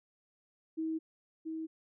sine tone with echo, 320.2 Hz, D#4, 50 cents sharp, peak -32 dBFS, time 0.77-0.99 s, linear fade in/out 20 ms, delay 680 ms, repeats 1, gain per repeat -4 dB, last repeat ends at 1.67 s, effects none

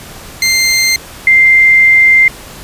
20% pulse / sine tone pair in turn, 2093 / 2093 Hz, C7 / C7, 0 / 0 cents, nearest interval unison, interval 0 cents, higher neither, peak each -3 dBFS, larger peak neither, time 0.42-0.96 / 1.27-2.28 s, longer second, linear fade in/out 2 ms, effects pink hiss -31 dBFS RMS until 2.63 s + resampled to 32000 Hz

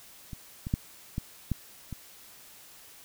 clicks, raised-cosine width 5 ms, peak -26 / -22 / -13 / -18 / -15 / -24 dBFS, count 6, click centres 0.332 / 0.669 / 0.739 / 1.181 / 1.517 / 1.927 s, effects white hiss -52 dBFS RMS until 3.04 s

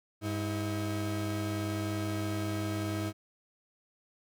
35% pulse tone pair together, 100.79 / 320 Hz, G2 / D#4, +49 / +49 cents, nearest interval octave + minor sixth, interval 2000 cents, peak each -32 / -33 dBFS, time 0.21-3.13 s, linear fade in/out 50 ms, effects none

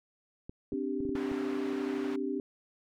clicks, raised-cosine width 3 ms, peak -29 dBFS, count 7, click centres 0.495 / 0.734 / 1.005 / 1.052 / 1.093 / 1.153 / 1.316 s
sine chord, C suspended second, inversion none, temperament equal, 261.6 / 293.7 / 392 Hz, C4 / D4 / G4, 0 / 0 / 0 cents, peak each -35 dBFS, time 0.72-2.4 s, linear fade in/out 2 ms
white band-pass noise, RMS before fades -45 dBFS, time 1.15-2.16 s, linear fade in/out 5 ms, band 170 to 1600 Hz, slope 12 dB/octave
effects none

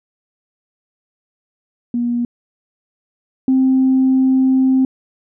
sine tone pair in turn, 239.6 / 262.1 Hz, A#3 / C4, +48 / +3 cents, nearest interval major second, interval 155 cents, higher second, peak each -15 / -9 dBFS, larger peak second, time 1.94-2.25 / 3.48-4.85 s, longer second, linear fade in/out 2 ms, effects tanh soft clip ceiling -6 dBFS

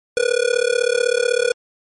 square tone with amplitude modulation, 486.1 Hz, B4, 28 cents flat, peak -12 dBFS, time 0.17-1.52 s, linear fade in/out 0 ms, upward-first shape sine, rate 36 Hz, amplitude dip 100%, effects MP3 48 kbps

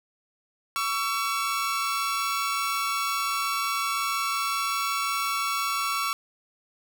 sawtooth tone pair together, 1125.1 / 1341 Hz, C#6 / E6, +25 / +29 cents, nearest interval minor third, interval 304 cents, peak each -24 / -25 dBFS, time 0.76-6.13 s, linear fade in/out 0 ms, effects none

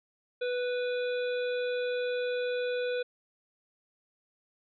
harmonic tone, 493.9 Hz, B4, in tune, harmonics 1 / 3 / 5 / 7 / 8, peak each -29 / -39 / -43 / -46 / -47 dBFS, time 0.41-3.03 s, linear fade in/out 10 ms, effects none

